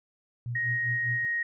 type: tone with tremolo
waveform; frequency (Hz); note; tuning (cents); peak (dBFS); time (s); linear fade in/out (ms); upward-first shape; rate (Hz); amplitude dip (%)
sine; 120; B2; -49; -29; 0.46-1.25; 0; sine; 5; 90
type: tone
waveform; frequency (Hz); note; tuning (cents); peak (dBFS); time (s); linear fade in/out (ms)
sine; 1875; A#6; +10; -26; 0.55-1.43; 5
effects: none